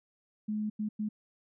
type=tone bursts at uneven times; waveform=sine; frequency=212.6 Hz; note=G#3; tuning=41 cents sharp; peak=-30 dBFS; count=3; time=0.48-0.7 / 0.79-0.89 / 0.99-1.09 s; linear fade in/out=10 ms; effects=none